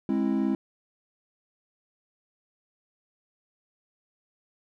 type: chord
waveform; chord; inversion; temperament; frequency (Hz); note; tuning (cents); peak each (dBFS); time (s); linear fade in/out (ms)
triangle; Ab augmented; none; equal with one note detuned; 207.7 / 266 / 329.6; Ab3 / C4 / E4; 0 / +29 / 0; -25 / -25 / -27; 0.09-0.55; 2
effects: none